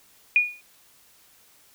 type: tone with exponential decay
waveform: sine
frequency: 2447 Hz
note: D#7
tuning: 29 cents flat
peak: -12 dBFS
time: 0.36-0.61 s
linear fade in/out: 1 ms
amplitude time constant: 54 ms
effects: white hiss -57 dBFS RMS until 1.74 s